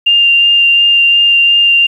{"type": "tone with vibrato", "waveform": "sine", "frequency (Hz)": 2794, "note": "F7", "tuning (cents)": 0, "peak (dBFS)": -5, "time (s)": [0.06, 1.87], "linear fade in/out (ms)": 10, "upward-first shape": "sine", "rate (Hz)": 2.8, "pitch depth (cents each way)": 9, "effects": ["7-bit"]}